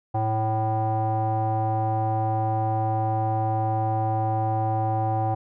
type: tone with low-pass filter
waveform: square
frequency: 109.8 Hz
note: A2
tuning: 3 cents flat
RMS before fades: -24 dBFS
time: 0.14-5.35 s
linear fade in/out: 10 ms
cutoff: 810 Hz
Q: 9.3
effects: none